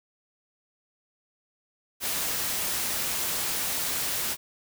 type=noise; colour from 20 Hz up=white; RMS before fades=-29 dBFS; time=2-4.37 s; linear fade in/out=50 ms; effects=none